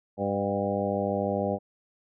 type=harmonic tone with a mistuned harmonic; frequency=99.9 Hz; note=G2; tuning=33 cents sharp; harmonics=1 / 2 / 3 / 4 / 5 / 6 / 7 / 8; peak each=-36 / -31 / -36 / -35 / -31 / -31 / -36 / -35 dBFS; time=0.17-1.59 s; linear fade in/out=50 ms; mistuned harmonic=7; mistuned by=+33 cents; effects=none